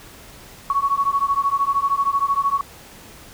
sine beating tone pair, 1108.7 / 1121.7 Hz, C#6 / C#6, 0 / +20 cents, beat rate 13 Hz, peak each -20 dBFS, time 0.7-2.61 s, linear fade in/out 2 ms, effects pink hiss -43 dBFS RMS until 3.33 s

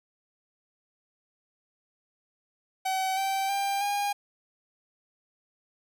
45% pulse tone with pitch steps, 759 / 776.3 / 794 / 812.1 Hz, F#5 / G5 / G5 / G#5, +44 / -17 / +22 / -39 cents, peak -26 dBFS, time 2.85-4.13 s, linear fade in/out 10 ms, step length 320 ms, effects none

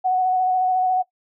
sine tone with vibrato, 741 Hz, F#5, 2 cents sharp, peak -16 dBFS, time 0.04-1.03 s, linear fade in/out 20 ms, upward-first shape square, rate 14 Hz, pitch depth 14 cents each way, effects noise-tail reverb RT60 0.1 s tail -19 dB re dry

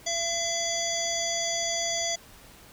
harmonic tone with a mistuned harmonic, 676 Hz, E5, 43 cents sharp, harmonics 1 / 3 / 5 / 7 / 9 / 10, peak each -32 / -36 / -34 / -35 / -32 / -33 dBFS, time 0.06-2.16 s, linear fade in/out 10 ms, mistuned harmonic 10, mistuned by +36 cents, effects pink hiss -51 dBFS RMS until 2.72 s

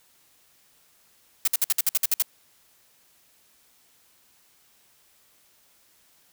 blue noise bursts, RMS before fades -21 dBFS, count 10, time 1.45-2.223 s, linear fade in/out 2 ms, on 26 ms, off 57 ms, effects white hiss -61 dBFS RMS until 6.32 s

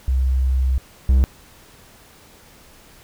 sine / triangle tone pair in turn, 65 / 65.36 Hz, C2 / C2, -11 / -1 cents, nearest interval unison, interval 10 cents, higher second, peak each -15 / -9 dBFS, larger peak second, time 0.08-0.78 / 1.09-1.24 s, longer first, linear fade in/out 0 ms, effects pink hiss -48 dBFS RMS until 3.03 s

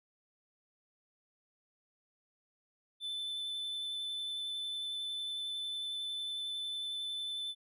triangle tone with vibrato, 3520 Hz, A7, in tune, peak -35 dBFS, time 3-7.55 s, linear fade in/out 50 ms, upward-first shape triangle, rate 11 Hz, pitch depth 11 cents each way, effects none

